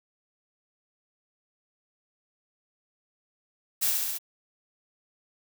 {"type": "noise with echo", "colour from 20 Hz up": "blue", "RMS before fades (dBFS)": -25, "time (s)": [3.81, 3.91], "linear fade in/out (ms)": 20, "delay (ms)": 69, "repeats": 4, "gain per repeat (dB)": -2, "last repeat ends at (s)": 4.186, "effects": []}